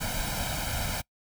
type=noise with comb filter; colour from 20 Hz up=pink; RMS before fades=-31 dBFS; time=0-1.02 s; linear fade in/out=20 ms; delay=1.3 ms; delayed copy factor=+0.8; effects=noise-tail reverb RT60 0.1 s tail -23 dB re dry